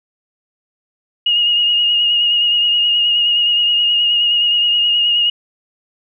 sine tone with vibrato, 2865 Hz, F7, 44 cents sharp, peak -11 dBFS, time 1.26-5.3 s, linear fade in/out 5 ms, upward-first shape triangle, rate 9.5 Hz, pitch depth 31 cents each way, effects none

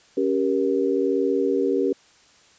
sine chord, G diminished, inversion second, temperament equal with one note detuned, 277.2 / 392 / 473.2 Hz, Db4 / G4 / Bb4, 0 / 0 / +26 cents, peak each -24 / -22 / -24 dBFS, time 0.17-1.93 s, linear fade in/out 5 ms, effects white hiss -55 dBFS RMS until 2.58 s + resampled to 16000 Hz

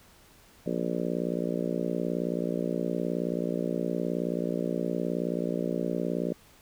harmonic tone, 59 Hz, A#1, 22 cents sharp, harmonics 3 / 4 / 5 / 6 / 7 / 8 / 9 / 10, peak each -33 / -34 / -35 / -36 / -36 / -37 / -38 / -38 dBFS, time 0.66-6.33 s, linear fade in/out 5 ms, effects pink hiss -57 dBFS RMS until 6.61 s

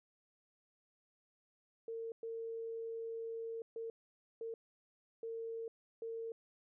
sine tone bursts at uneven times, 455.2 Hz, A#4, 41 cents flat, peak -40 dBFS, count 6, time 1.88-2.12 / 2.23-3.62 / 3.76-3.9 / 4.41-4.54 / 5.23-5.68 / 6.02-6.32 s, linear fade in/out 2 ms, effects none

